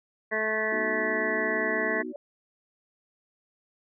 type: harmonic tone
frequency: 217.5 Hz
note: A3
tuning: 20 cents flat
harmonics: 1 / 2 / 3 / 4 / 5 / 7 / 8 / 9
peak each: -39 / -32 / -32 / -42 / -37 / -39 / -31 / -30 dBFS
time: 0.31-2.03 s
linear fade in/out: 20 ms
type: chord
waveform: sine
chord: B major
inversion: none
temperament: equal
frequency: 246.9 / 311.1 / 370 Hz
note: B3 / D#4 / F#4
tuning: 0 / 0 / 0 cents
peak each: -37 dBFS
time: 0.71-2.13 s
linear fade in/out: 20 ms
type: tone with exponential growth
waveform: sine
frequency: 576 Hz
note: D5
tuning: 34 cents flat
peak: -32 dBFS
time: 2.08-2.16 s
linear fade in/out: 2 ms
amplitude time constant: 17 ms
effects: none